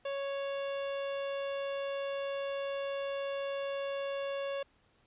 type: harmonic tone with a mistuned harmonic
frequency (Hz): 554.4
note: C#5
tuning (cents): 0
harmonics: 1 / 2 / 3 / 4 / 5 / 6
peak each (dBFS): -34 / -45 / -48 / -54 / -48 / -50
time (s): 0.05-4.63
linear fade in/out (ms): 5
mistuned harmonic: 6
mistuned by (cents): +65
effects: pink hiss -69 dBFS RMS until 5.06 s + resampled to 8000 Hz